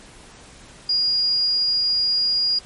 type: tone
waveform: sine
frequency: 4860 Hz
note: D#8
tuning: 42 cents flat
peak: -17 dBFS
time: 0.89-2.59 s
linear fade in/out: 5 ms
effects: pink hiss -45 dBFS RMS until 2.65 s + MP3 48 kbps